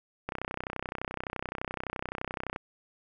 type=click train; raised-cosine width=0.5 ms; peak=-18 dBFS; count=73; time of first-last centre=0.29-2.561 s; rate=31.7 Hz; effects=none